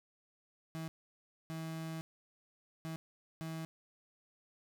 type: tone bursts at uneven times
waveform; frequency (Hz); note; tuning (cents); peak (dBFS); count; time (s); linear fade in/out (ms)
35% pulse; 161.5; E3; -35; -38; 4; 0.75-0.88 / 1.5-2.01 / 2.85-2.96 / 3.41-3.65; 0
effects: none